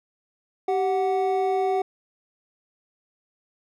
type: tone pair together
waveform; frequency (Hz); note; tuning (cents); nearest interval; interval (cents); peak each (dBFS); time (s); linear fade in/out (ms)
triangle; 387.4 / 740.7; G4 / F#5; -20 / +2; major seventh; 1122; -21 / -22; 0.68-1.82; 5
effects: none